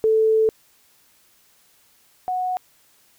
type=tone pair in turn; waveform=sine; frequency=440 / 735.3 Hz; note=A4 / F#5; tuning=0 / -11 cents; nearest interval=major sixth; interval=889 cents; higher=second; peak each=-14 / -21 dBFS; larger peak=first; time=0.04-0.49 / 2.28-2.57 s; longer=first; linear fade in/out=0 ms; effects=white hiss -58 dBFS RMS until 3.18 s